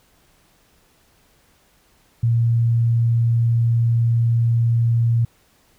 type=tone; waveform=sine; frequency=116.54 Hz; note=A#2; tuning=in tune; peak=-14 dBFS; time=2.23-5.25 s; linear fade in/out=5 ms; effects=pink hiss -58 dBFS RMS until 5.78 s